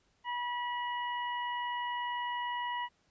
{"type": "harmonic tone", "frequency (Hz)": 971, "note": "B5", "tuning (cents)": -30, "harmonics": [1, 2, 3], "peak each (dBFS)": [-34, -40, -44], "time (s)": [0.24, 2.89], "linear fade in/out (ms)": 50, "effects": ["pink hiss -72 dBFS RMS until 3.1 s", "resampled to 16000 Hz"]}